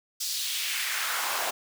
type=noise with high-pass filter sweep; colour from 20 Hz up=pink; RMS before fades=-30 dBFS; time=0.2-1.51 s; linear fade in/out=10 ms; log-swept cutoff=5200 to 690 Hz; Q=1.7; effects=none